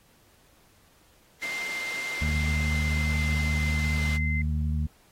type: band-pass noise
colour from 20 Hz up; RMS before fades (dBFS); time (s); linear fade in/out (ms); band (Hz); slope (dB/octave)
white; -40; 1.41-4.18; 20; 180 to 4700; 12
type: tone with pitch glide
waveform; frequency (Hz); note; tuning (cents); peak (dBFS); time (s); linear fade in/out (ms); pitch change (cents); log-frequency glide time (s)
sine; 2093 to 2071; C7 to C7; 0 to -18; -30; 1.42-4.42; 5; -18; 2.05-3.66
type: harmonic tone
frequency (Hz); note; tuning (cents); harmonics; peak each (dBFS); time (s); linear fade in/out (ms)
76; D#2; -40; 1 / 2 / 3; -25 / -31 / -35; 2.21-4.87; 10
effects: pink hiss -61 dBFS RMS until 5.11 s + AAC 48 kbps